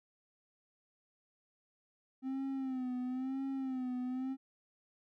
triangle tone with vibrato, 260 Hz, C4, 11 cents flat, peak -33 dBFS, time 2.22-4.37 s, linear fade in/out 50 ms, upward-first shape sine, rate 1 Hz, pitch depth 68 cents each way, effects none

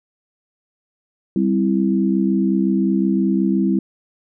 sine chord, C major, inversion second, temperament equal, 196 / 261.6 / 329.6 Hz, G3 / C4 / E4, 0 / 0 / 0 cents, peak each -17 / -21 / -20 dBFS, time 1.36-3.79 s, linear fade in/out 2 ms, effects none

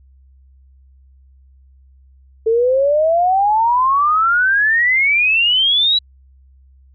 sine exponential sweep, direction up, 440 to 3951 Hz, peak -11 dBFS, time 2.46-5.99 s, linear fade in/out 10 ms, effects added 66 Hz sine -45 dBFS peak until 6.94 s

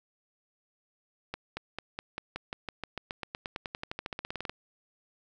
accelerating click train, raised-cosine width 0.3 ms, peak -19 dBFS, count 29, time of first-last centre 1.34-4.495 s, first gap 230 ms, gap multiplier 0.94, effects none

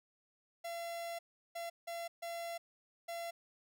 45% pulse tone bursts at uneven times, 680 Hz, F5, 46 cents flat, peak -40 dBFS, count 5, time 0.64-1.19 / 1.55-1.7 / 1.87-2.08 / 2.22-2.58 / 3.08-3.31 s, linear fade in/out 10 ms, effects none

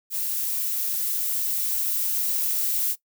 violet noise with level ramp, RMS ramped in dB -27 to -24 dBFS, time 0.1-2.96 s, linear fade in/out 50 ms, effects noise-tail reverb RT60 0.1 s tail -18 dB re dry

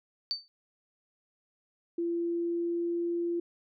sine tone with exponential decay, 4570 Hz, D8, 48 cents flat, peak -25 dBFS, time 0.31-0.48 s, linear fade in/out 0 ms, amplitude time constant 35 ms
sine tone with pitch glide, 340.5 to 343.1 Hz, F4 to F4, -44 to -31 cents, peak -28 dBFS, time 1.98-3.4 s, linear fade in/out 5 ms, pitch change +13 cents, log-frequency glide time 2.09-3.12 s
effects none

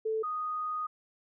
sine tone pair in turn, 440 / 1241.5 Hz, A4 / D#6, 0 / -4 cents, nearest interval octave + tritone, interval 1796 cents, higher second, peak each -28 / -31 dBFS, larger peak first, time 0.05-0.23 / 0.23-0.87 s, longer second, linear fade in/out 10 ms, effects none

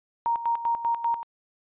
sine tone with tremolo, 932.3 Hz, A#5, in tune, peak -21 dBFS, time 0.26-1.23 s, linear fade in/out 0 ms, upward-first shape square, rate 5.1 Hz, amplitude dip 70%, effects resampled to 8000 Hz

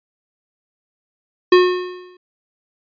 square tone with exponential decay, 362.3 Hz, F#4, 36 cents flat, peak -6 dBFS, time 1.52-2.17 s, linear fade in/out 5 ms, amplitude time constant 140 ms, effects resampled to 11025 Hz

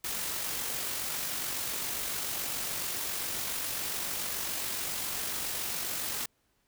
white noise with amplitude modulation, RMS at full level -33 dBFS, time 0.04-6.26 s, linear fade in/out 5 ms, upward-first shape sine, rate 47.2 Hz, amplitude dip 30%, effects pink hiss -73 dBFS RMS until 6.67 s

